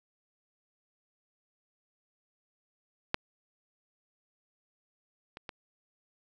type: clicks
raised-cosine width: 0.3 ms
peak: -10 / -27 / -23 dBFS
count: 3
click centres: 3.144 / 5.371 / 5.492 s
effects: none